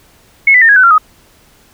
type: tone with pitch steps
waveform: sine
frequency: 2185 / 1992.1 / 1816.3 / 1655.9 / 1509.7 / 1376.5 / 1255 Hz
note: C#7 / B6 / A#6 / G#6 / F#6 / F6 / D#6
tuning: -26 / +14 / -45 / -6 / +34 / -25 / +15 cents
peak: -3 dBFS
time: 0.47-0.981 s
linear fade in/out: 5 ms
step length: 73 ms
effects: pink hiss -47 dBFS RMS until 1.73 s